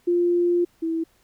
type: tone pair in turn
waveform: sine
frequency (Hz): 349.2 / 327.1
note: F4 / E4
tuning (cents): 0 / -13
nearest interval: minor second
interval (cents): 113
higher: first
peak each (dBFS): -17 / -22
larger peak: first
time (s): 0.07-0.65 / 0.82-1.04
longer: first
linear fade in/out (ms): 10
effects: pink hiss -62 dBFS RMS until 1.23 s